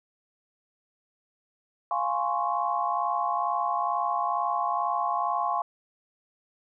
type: chord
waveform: sine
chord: Db major seventh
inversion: first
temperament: equal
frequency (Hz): 698.5 / 830.6 / 1046.5 / 1108.7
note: F5 / Ab5 / C6 / Db6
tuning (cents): 0 / 0 / 0 / 0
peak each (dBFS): -30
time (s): 1.91-5.62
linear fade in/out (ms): 2
effects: none